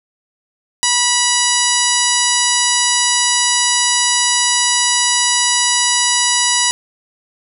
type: harmonic tone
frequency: 975 Hz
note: B5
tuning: 23 cents flat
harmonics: 1 / 2 / 3 / 4 / 5 / 6 / 7 / 8 / 10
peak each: -21 / -21 / -21 / -21 / -21 / -21 / -21 / -21 / -21 dBFS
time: 0.83-6.71 s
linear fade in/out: 0 ms
effects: none